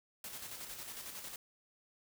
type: noise with tremolo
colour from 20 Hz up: white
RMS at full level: -45 dBFS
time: 0.24-1.36 s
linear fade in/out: 2 ms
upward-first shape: square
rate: 11 Hz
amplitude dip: 40%
effects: none